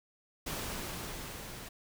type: noise with level ramp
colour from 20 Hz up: pink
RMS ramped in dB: -37 to -46 dBFS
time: 0.46-1.69 s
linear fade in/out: 10 ms
effects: none